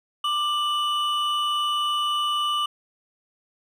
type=tone pair together; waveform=triangle; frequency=1183.5 / 2960 Hz; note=D6 / F#7; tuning=+13 / 0 cents; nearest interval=octave + major third; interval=1587 cents; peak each=-22 / -24 dBFS; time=0.24-2.66 s; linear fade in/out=5 ms; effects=none